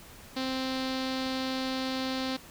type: tone with low-pass filter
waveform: sawtooth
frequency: 261.6 Hz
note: C4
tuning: in tune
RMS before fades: -32 dBFS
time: 0.36-2.37 s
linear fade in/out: 10 ms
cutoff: 4300 Hz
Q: 3.7
effects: pink hiss -50 dBFS RMS until 2.5 s